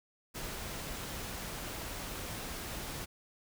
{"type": "noise", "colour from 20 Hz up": "pink", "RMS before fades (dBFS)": -41, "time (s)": [0.34, 3.06], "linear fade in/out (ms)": 20, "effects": []}